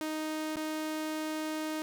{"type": "tone with dropouts", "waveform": "sawtooth", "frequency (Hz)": 311.1, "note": "D#4", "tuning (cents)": 0, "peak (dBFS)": -29, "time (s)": [0.01, 1.82], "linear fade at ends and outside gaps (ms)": 0, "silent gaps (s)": [0.558, 0.568], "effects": []}